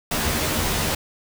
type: noise with comb filter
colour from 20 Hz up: pink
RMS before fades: -23 dBFS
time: 0.11-0.95 s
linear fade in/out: 5 ms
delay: 13 ms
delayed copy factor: +0.95
effects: none